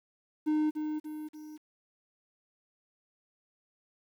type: tone with echo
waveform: triangle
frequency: 306.1 Hz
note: D#4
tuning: 28 cents flat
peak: -23 dBFS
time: 0.46-0.71 s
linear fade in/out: 20 ms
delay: 290 ms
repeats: 3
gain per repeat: -6 dB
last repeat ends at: 1.58 s
effects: 10-bit